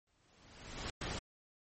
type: noise with exponential growth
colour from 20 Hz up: pink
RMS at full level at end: -39 dBFS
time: 0.07-0.9 s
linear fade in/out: 1 ms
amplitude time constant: 180 ms
type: noise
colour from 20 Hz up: pink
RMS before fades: -40 dBFS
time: 1.01-1.19 s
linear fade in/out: 5 ms
effects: MP3 32 kbps